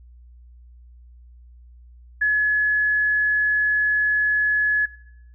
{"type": "tone", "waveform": "sine", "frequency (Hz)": 1700, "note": "G#6", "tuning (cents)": 40, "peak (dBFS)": -16, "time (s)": [2.21, 4.86], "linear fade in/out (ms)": 10, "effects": ["noise-tail reverb RT60 0.8 s tail -19 dB re dry", "added 60 Hz sine -44 dBFS peak until 5.34 s"]}